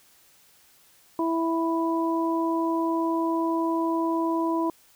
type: harmonic tone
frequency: 329.6 Hz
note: E4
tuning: in tune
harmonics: 1 / 2 / 3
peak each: -24 / -32 / -28 dBFS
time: 1.19-4.7 s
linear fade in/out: 2 ms
effects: white hiss -58 dBFS RMS until 4.95 s